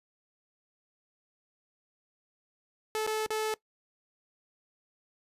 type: tone with dropouts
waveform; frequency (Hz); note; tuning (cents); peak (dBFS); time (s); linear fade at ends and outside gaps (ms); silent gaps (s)
sawtooth; 434.2; A4; -23; -25; 2.95-3.54; 0; 3.065-3.075 / 3.262-3.305
effects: noise-tail reverb RT60 0.1 s tail -20 dB re dry + resampled to 32000 Hz